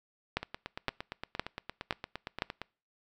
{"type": "two click trains", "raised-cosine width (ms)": 0.3, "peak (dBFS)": [-13, -21], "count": [5, 20], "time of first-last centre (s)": [[0.37, 2.421], [0.43, 2.616]], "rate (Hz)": [1.95, 8.69], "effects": ["noise-tail reverb RT60 0.4 s tail -25 dB re dry"]}